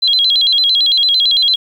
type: tone with vibrato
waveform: sine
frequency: 3650 Hz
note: A#7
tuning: 37 cents flat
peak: -9 dBFS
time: 0.02-1.56 s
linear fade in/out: 10 ms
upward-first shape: square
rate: 8.9 Hz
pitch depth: 180 cents each way
effects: 7-bit